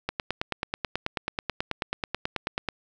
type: click train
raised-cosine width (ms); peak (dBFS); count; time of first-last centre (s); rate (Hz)
0.3; -11; 25; 0.09-2.687; 9.24
effects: none